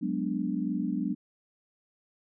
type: chord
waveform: sine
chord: G# half-diminished seventh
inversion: third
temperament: equal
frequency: 185 / 207.7 / 246.9 / 293.7 Hz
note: F#3 / G#3 / B3 / D4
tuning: 0 / 0 / 0 / 0 cents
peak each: -33 dBFS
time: 0.01-1.15 s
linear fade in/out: 20 ms
effects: none